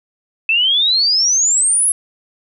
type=exponential sweep; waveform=sine; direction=up; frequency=2599 to 11000 Hz; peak=-11 dBFS; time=0.49-1.92 s; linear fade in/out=2 ms; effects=none